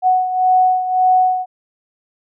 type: beating tone pair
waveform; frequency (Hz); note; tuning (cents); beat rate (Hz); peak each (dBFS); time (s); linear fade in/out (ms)
sine; 740 / 741.8; F#5 / F#5; 0 / +4; 1.8; -12 / -18; 0.02-1.46; 50
effects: none